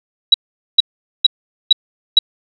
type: tone bursts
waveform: sine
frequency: 3888 Hz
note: B7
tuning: 28 cents flat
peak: -3 dBFS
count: 5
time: 0.32-2.19 s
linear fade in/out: 5 ms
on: 22 ms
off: 440 ms
effects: none